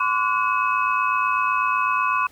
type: tone cluster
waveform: sine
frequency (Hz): 1029 / 1137 / 1460 / 2562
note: C6 / C#6 / F#6 / E7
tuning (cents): -29 / +44 / -24 / -50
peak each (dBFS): -23 / -22 / -27 / -26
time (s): 0-2.27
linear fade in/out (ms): 5
effects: pink hiss -53 dBFS RMS until 2.31 s